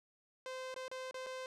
sawtooth tone with dropouts, 517 Hz, C5, 21 cents flat, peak -38 dBFS, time 0.46-1.46 s, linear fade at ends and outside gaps 1 ms, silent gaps 0.742-0.762 / 0.881-0.914 / 1.111-1.143 / 1.263-1.267 s, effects low-pass 7000 Hz 12 dB/octave

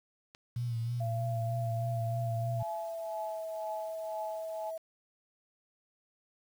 click, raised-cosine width 0.2 ms, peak -33 dBFS, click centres 0.349 s
sine tone with vibrato, 117.8 Hz, A#2, 19 cents sharp, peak -31 dBFS, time 0.56-2.63 s, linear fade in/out 5 ms, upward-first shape sine, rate 3.2 Hz, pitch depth 51 cents each way
sine tone with pitch glide, 680 to 647.8 Hz, F5 to E5, -46 to -30 cents, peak -36 dBFS, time 1-4.78 s, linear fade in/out 10 ms, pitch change -84 cents, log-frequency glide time 2.44-3.42 s
sine tone with tremolo, 854 Hz, G#5, 48 cents sharp, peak -36 dBFS, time 2.59-4.71 s, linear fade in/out 20 ms, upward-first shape triangle, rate 2 Hz, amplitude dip 95%
effects 9-bit

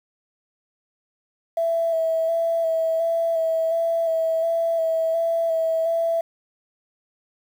triangle tone with vibrato, 658 Hz, E5, 3 cents flat, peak -15 dBFS, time 1.57-6.21 s, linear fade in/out 5 ms, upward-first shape square, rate 1.4 Hz, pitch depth 19 cents each way, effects tanh soft clip ceiling -17 dBFS + 8-bit

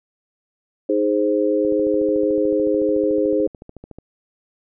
sine chord, Ab major, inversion second, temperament equal, 311.1 / 415.3 / 523.3 Hz, Eb4 / Ab4 / C5, 0 / 0 / 0 cents, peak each -20 dBFS, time 0.89-3.47 s, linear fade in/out 5 ms
click train, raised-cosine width 2 ms, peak -24 dBFS, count 33, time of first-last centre 1.65-3.986 s, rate 13.7 Hz
effects none

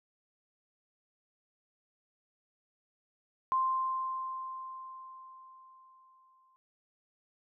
sine tone with exponential decay, 1046.5 Hz, C6, in tune, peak -25 dBFS, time 3.52-6.56 s, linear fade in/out 0 ms, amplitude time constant 660 ms, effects none

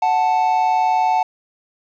triangle tone pair together, 740 / 880 Hz, F#5 / A5, 0 / 0 cents, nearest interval minor third, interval 300 cents, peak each -15 dBFS, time 0.02-1.23 s, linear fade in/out 5 ms, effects resampled to 16000 Hz + 8-bit

